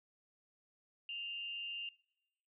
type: tone with amplitude modulation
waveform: sine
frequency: 2794 Hz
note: F7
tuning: in tune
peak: -38 dBFS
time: 1.09-1.89 s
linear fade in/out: 2 ms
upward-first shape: sine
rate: 215 Hz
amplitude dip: 50%
effects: noise-tail reverb RT60 0.9 s tail -23 dB re dry